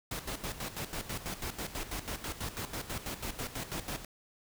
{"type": "noise with tremolo", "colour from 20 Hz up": "pink", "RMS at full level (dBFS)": -37, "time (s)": [0.11, 4.05], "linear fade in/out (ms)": 5, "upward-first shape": "square", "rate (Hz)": 6.1, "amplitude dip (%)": 70, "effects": []}